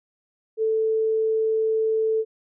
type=tone; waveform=sine; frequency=441.2 Hz; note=A4; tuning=5 cents sharp; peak=-19 dBFS; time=0.57-2.25 s; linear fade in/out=50 ms; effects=none